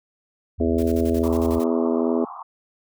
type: tone with vibrato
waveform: sine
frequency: 78.1 Hz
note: D#2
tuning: 7 cents sharp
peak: -25 dBFS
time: 0.58-1.6 s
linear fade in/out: 20 ms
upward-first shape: square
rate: 19 Hz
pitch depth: 130 cents each way
type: harmonic tone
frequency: 82.41 Hz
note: E2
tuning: in tune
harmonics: 3 / 4 / 5 / 6 / 7 / 8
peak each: -22 / -25 / -24 / -32 / -31 / -30 dBFS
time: 0.6-2.25 s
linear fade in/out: 5 ms
type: noise with tremolo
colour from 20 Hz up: white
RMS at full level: -41 dBFS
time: 0.78-1.64 s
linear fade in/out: 5 ms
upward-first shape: square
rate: 11 Hz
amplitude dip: 80%
type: band-pass noise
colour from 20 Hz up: white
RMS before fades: -36 dBFS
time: 1.23-2.43 s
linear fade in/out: 10 ms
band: 740 to 1200 Hz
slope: 96 dB/octave
effects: none

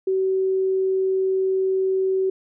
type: tone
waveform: sine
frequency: 380 Hz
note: F#4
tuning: 46 cents sharp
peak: -18 dBFS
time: 0.07-2.3 s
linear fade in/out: 5 ms
effects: none

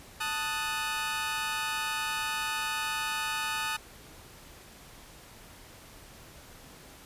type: chord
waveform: 20% pulse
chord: D# diminished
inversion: second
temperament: equal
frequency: 880 / 1244.5 / 1480 Hz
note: A5 / D#6 / F#6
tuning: 0 / 0 / 0 cents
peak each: -30 / -29 / -31 dBFS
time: 0.2-3.77 s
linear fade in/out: 10 ms
effects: pink hiss -51 dBFS RMS until 7.05 s + resampled to 32000 Hz

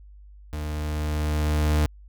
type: tone with level ramp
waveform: 40% pulse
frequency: 75.8 Hz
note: D#2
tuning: 45 cents flat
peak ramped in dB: -28 to -17 dBFS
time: 0.53-1.86 s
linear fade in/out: 0 ms
effects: added 50 Hz sine -44 dBFS peak until 2.08 s

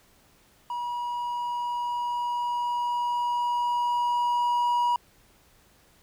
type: tone with level ramp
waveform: triangle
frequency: 964 Hz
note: B5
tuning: 42 cents flat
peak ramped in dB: -27 to -19 dBFS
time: 0.7-4.96 s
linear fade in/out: 2 ms
effects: pink hiss -60 dBFS RMS until 6.02 s

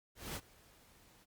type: noise with ADSR envelope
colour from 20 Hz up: pink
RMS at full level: -41 dBFS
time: 0.15-1.26 s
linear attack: 210 ms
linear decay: 44 ms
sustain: -23 dB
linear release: 37 ms
effects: Opus 48 kbps

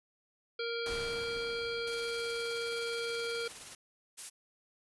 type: harmonic tone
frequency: 466.2 Hz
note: A#4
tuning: in tune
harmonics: 1 / 3 / 5 / 7 / 9 / 10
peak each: -36 / -41 / -43 / -44 / -46 / -46 dBFS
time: 0.59-3.48 s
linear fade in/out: 5 ms
type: noise with exponential decay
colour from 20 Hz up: pink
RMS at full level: -41 dBFS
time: 0.86-3.44 s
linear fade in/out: 1 ms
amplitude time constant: 560 ms
type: noise with tremolo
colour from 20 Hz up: white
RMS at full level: -45 dBFS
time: 1.87-3.75 s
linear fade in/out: 2 ms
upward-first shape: triangle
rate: 19 Hz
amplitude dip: 45%
type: noise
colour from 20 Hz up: blue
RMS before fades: -41 dBFS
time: 4.17-4.3 s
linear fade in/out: 20 ms
effects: resampled to 24000 Hz

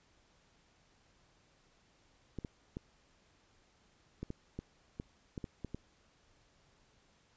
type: clicks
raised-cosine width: 3 ms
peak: -27 dBFS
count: 11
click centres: 2.387 / 2.448 / 2.769 / 4.23 / 4.304 / 4.59 / 4.999 / 5.378 / 5.442 / 5.647 / 5.746 s
effects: pink hiss -69 dBFS RMS until 7.36 s + resampled to 16000 Hz

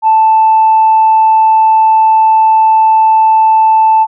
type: tone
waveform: sine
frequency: 880 Hz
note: A5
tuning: in tune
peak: -3 dBFS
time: 0.02-4.07 s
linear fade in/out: 50 ms
effects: tanh soft clip ceiling 0 dBFS

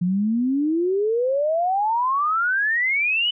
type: exponential sweep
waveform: sine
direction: up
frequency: 172.4 to 3014 Hz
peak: -18 dBFS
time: 0.01-3.31 s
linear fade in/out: 10 ms
effects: none

